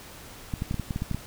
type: clicks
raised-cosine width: 5 ms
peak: -16 dBFS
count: 10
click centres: 0.538 / 0.621 / 0.711 / 0.743 / 0.797 / 0.908 / 0.961 / 1.021 / 1.113 / 1.146 s
effects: pink hiss -45 dBFS RMS until 1.26 s